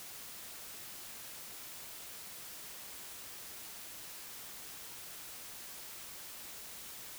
silence, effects white hiss -48 dBFS RMS until 7.18 s

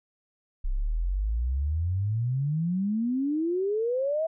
sine exponential sweep, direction up, 31 to 659.3 Hz, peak -24 dBFS, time 0.64-4.27 s, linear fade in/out 10 ms, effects none

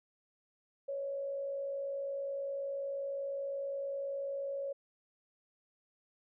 sine tone with frequency modulation, 554.4 Hz, C#5, in tune, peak -35 dBFS, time 0.88-4.73 s, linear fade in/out 10 ms, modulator 54.5 Hz, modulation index 0.35, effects none

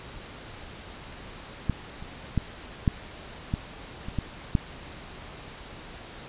clicks, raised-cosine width 5 ms, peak -11 / -28 / -11 / -8 / -13 / -23 / -14 / -8 dBFS, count 8, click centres 1.697 / 2.025 / 2.377 / 2.878 / 3.539 / 4.085 / 4.187 / 4.552 s, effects pink hiss -43 dBFS RMS until 6.28 s + resampled to 8000 Hz

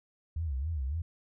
sine tone with vibrato, 73.42 Hz, D2, in tune, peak -30 dBFS, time 0.36-1.02 s, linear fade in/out 5 ms, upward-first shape sine, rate 3.6 Hz, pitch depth 230 cents each way, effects none

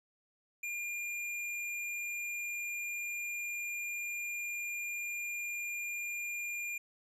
square tone, 2407 Hz, D7, 42 cents sharp, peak -37 dBFS, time 0.63-6.78 s, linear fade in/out 5 ms, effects resampled to 32000 Hz

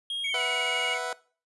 triangle tone with pitch glide, 3257 to 2885 Hz, G#7 to F#7, -34 to -44 cents, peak -28 dBFS, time 0.1-0.94 s, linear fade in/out 2 ms, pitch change -210 cents, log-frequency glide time 0.29-0.41 s
triangle tone with vibrato, 2229 Hz, C#7, 9 cents sharp, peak -28 dBFS, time 0.24-0.98 s, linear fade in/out 5 ms, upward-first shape triangle, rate 19 Hz, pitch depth 37 cents each way
25% pulse chord, B suspended fourth, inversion none, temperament just, 493.9 / 658.5 / 740.8 Hz, B4 / E5 / F#5, 0 / -2 / +2 cents, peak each -31 dBFS, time 0.34-1.13 s, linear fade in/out 2 ms
effects noise-tail reverb RT60 0.4 s tail -20 dB re dry + resampled to 24000 Hz

